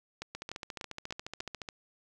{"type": "two click trains", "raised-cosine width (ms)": 0.2, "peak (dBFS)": [-22, -21], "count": [20, 5], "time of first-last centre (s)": [[0.35, 1.688], [0.22, 1.403]], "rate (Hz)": [14.2, 3.38], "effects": []}